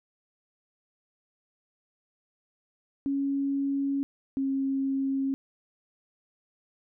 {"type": "tone pair in turn", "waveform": "sine", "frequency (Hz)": [277.2, 270.7], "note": ["C#4", "C#4"], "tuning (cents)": [0, -41], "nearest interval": "unison", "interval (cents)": 41, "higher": "first", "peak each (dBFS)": -25, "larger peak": "neither", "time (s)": [[3.06, 4.03], [4.37, 5.34]], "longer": "neither", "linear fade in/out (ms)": 0, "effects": []}